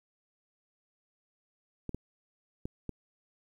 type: clicks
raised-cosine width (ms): 3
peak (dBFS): -23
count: 4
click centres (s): 1.893 / 1.946 / 2.655 / 2.893
effects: 10-bit